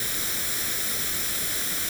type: noise with comb filter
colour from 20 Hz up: white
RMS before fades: -27 dBFS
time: 0-1.89 s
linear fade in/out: 2 ms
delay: 0.54 ms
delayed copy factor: +0.6
effects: none